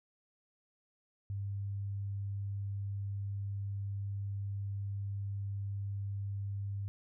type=tone; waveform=sine; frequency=99.7 Hz; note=G2; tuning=30 cents sharp; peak=-35 dBFS; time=1.3-6.88 s; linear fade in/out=0 ms; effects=none